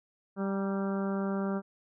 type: harmonic tone with a mistuned harmonic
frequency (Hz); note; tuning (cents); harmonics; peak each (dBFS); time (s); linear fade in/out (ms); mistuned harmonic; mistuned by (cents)
196; G3; 0; 1 / 2 / 3 / 4 / 5 / 6 / 7 / 8; -30 / -36 / -39 / -44 / -46 / -45 / -44 / -50; 0.36-1.62; 50; 5; -43
effects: none